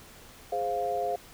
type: chord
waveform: sine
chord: F minor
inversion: first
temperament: equal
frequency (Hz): 415.3 / 523.3 / 698.5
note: Ab4 / C5 / F5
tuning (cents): 0 / 0 / 0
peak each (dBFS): -34 / -33 / -29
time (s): 0.52-1.16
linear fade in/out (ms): 5
effects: pink hiss -51 dBFS RMS until 1.33 s